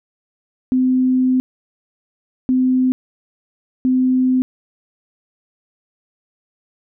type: tone bursts at uneven times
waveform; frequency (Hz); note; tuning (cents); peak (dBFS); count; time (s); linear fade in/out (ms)
sine; 256.4; C4; -35; -12; 3; 0.72-1.4 / 2.49-2.92 / 3.85-4.42; 0
effects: none